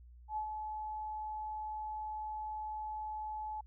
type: tone with ADSR envelope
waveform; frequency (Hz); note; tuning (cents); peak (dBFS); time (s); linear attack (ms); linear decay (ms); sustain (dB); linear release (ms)
sine; 858; A5; -44; -33; 0.28-3.61; 87; 93; -5; 5
effects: added 60 Hz sine -53 dBFS peak until 3.66 s